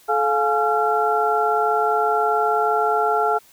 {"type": "tone cluster", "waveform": "sine", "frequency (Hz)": [431.9, 704, 843, 1367], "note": ["A4", "F5", "G#5", "F6"], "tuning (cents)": [-32, 14, 26, -37], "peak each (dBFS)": -22, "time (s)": [0.08, 3.39], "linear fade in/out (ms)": 20, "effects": ["white hiss -52 dBFS RMS until 3.52 s"]}